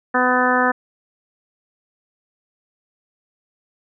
harmonic tone, 251.2 Hz, B3, 30 cents sharp, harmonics 1 / 2 / 3 / 4 / 5 / 6 / 7, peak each -22 / -22 / -22 / -22 / -22 / -22 / -22 dBFS, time 0.14-0.72 s, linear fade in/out 10 ms, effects none

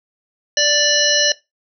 harmonic tone with a mistuned harmonic, 587.3 Hz, D5, in tune, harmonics 1 / 3 / 5 / 7 / 9 / 10, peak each -20 / -20 / -20 / -20 / -20 / -20 dBFS, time 0.57-1.32 s, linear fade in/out 2 ms, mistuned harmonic 9, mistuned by +28 cents, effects noise-tail reverb RT60 0.2 s tail -19 dB re dry

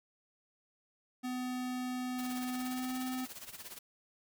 square tone with pitch glide, 251.6 to 256.3 Hz, B3 to C4, +32 to -36 cents, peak -36 dBFS, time 1.23-3.26 s, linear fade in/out 20 ms, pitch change +32 cents, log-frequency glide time 2.47-2.98 s
white noise with tremolo, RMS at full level -45 dBFS, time 2.18-3.79 s, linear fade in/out 10 ms, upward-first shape sine, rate 17 Hz, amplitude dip 75%
effects none

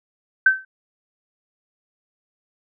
sine tone with exponential decay, 1543 Hz, G6, 28 cents flat, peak -7 dBFS, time 0.46-0.65 s, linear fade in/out 5 ms, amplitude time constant 41 ms, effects none

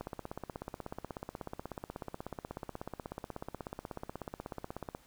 click train, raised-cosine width 1 ms, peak -25 dBFS, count 82, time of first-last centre 0.01-4.949 s, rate 16.4 Hz, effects pink hiss -63 dBFS RMS until 5.06 s

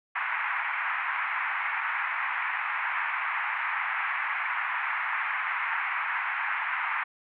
white band-pass noise, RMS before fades -30 dBFS, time 0.15-7.04 s, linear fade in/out 10 ms, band 860 to 2300 Hz, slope 48 dB/octave, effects none

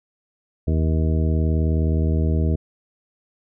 harmonic tone, 79.2 Hz, D#2, 31 cents sharp, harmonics 1 / 2 / 3 / 4 / 5 / 6 / 8, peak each -18 / -24 / -28 / -30 / -32 / -34 / -36 dBFS, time 0.67-2.56 s, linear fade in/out 10 ms, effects none

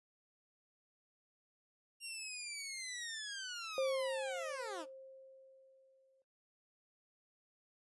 15% pulse linear sweep, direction down, 2794 to 279.2 Hz, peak -36 dBFS, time 2-4.86 s, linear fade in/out 50 ms
sine tone with exponential decay, 531 Hz, C5, 25 cents sharp, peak -31 dBFS, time 3.78-6.22 s, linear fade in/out 1 ms, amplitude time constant 530 ms
effects noise-tail reverb RT60 0.2 s tail -18 dB re dry + resampled to 24000 Hz

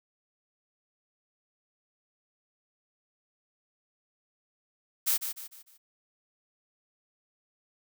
blue noise with echo, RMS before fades -26 dBFS, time 5.06-5.18 s, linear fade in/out 20 ms, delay 150 ms, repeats 4, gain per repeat -8 dB, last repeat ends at 5.78 s, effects none

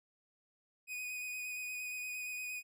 45% pulse tone with vibrato, 2489 Hz, D#7, in tune, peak -39 dBFS, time 0.87-2.63 s, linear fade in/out 50 ms, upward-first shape square, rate 8.6 Hz, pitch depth 13 cents each way, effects none

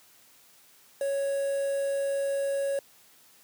triangle tone with quantisation, 554.4 Hz, C#5, in tune, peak -24 dBFS, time 1.01-2.79 s, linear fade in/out 2 ms, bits 7, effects white hiss -58 dBFS RMS until 3.43 s + high-pass 100 Hz 12 dB/octave

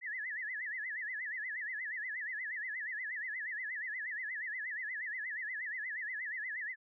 sine tone with vibrato, 1858 Hz, A#6, 6 cents flat, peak -37 dBFS, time 0.01-6.76 s, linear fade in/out 50 ms, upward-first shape sine, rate 8.4 Hz, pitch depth 180 cents each way, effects none

